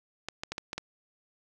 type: clicks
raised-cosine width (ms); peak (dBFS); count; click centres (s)
0.2; -17; 6; 0.286 / 0.435 / 0.52 / 0.581 / 0.731 / 0.78
effects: none